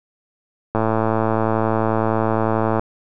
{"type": "click train", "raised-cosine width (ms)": 1, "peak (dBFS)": -5, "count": 228, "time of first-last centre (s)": [0.75, 2.795], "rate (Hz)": 111, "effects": []}